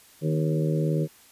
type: harmonic tone with a mistuned harmonic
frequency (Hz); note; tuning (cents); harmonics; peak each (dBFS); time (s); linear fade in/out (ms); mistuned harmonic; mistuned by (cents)
77.78; D#2; 0; 2 / 3 / 4 / 5 / 6 / 7; -23 / -36 / -32 / -32 / -33 / -34; 0.21-1.08; 50; 3; +31
effects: white hiss -54 dBFS RMS until 1.31 s + resampled to 32000 Hz